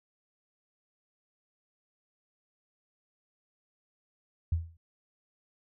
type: tone with exponential decay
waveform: sine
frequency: 83 Hz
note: E2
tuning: 12 cents sharp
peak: -22 dBFS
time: 4.52-4.77 s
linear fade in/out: 5 ms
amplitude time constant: 54 ms
effects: none